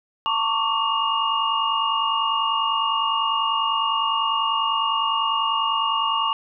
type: tone cluster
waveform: sine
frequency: 903 / 1104 / 1154 / 2839 Hz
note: A5 / C#6 / D6 / F7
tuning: +45 / -7 / -31 / +28 cents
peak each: -25 dBFS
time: 0.26-6.33 s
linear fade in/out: 0 ms
effects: none